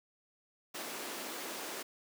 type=high-pass noise; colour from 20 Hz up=pink; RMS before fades=-42 dBFS; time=0.74-1.83 s; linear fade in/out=10 ms; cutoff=260 Hz; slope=24 dB/octave; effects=none